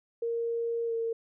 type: tone with pitch glide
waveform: sine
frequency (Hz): 464.8 to 457.3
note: A#4 to A#4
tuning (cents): -5 to -33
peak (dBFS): -28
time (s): 0.22-1.13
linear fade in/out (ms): 5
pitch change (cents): -28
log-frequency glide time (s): 0.86-0.93
effects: none